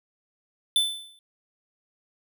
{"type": "tone with exponential decay", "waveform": "square", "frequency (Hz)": 3520, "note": "A7", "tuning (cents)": 0, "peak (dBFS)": -17, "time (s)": [0.76, 1.19], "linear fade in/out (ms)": 1, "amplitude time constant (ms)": 93, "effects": []}